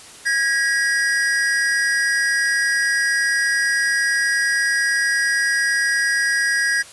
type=tone pair together; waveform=square; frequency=1645 / 1916.2 Hz; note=G#6 / A#6; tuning=-17 / +47 cents; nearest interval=minor third; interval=264 cents; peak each=-19 / -22 dBFS; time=0.25-6.83 s; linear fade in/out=20 ms; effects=white hiss -41 dBFS RMS until 6.92 s + resampled to 24000 Hz